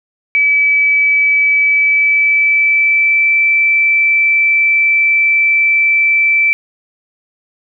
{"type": "tone with pitch glide", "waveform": "sine", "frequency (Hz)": [2295, 2326], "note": ["D7", "D7"], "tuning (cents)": [-40, -17], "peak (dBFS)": -8, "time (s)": [0.35, 6.53], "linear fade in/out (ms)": 0, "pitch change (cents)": 23, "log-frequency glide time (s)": [1.62, 3.33], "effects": []}